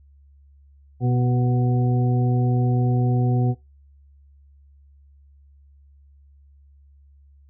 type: harmonic tone with a mistuned harmonic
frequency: 123.6 Hz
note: B2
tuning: 2 cents sharp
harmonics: 1 / 2 / 3 / 4 / 6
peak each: -18 / -26 / -30 / -34 / -32 dBFS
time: 1-3.55 s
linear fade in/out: 50 ms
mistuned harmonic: 3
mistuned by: +21 cents
effects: noise-tail reverb RT60 0.2 s tail -19 dB re dry + added 70 Hz sine -49 dBFS peak until 7.49 s